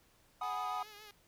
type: chord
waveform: triangle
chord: G# minor seventh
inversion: third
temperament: equal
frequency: 740 / 830.6 / 987.8 / 1244.5 Hz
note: F#5 / G#5 / B5 / D#6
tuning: 0 / 0 / 0 / 0 cents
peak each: -38 / -41 / -42 / -37 dBFS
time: 0.41-0.83 s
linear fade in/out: 5 ms
type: tone with vibrato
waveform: 5% pulse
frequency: 420 Hz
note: G#4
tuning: 19 cents sharp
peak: -40 dBFS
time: 0.43-1.11 s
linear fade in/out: 2 ms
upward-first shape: triangle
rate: 7.1 Hz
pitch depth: 60 cents each way
effects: pink hiss -68 dBFS RMS until 1.27 s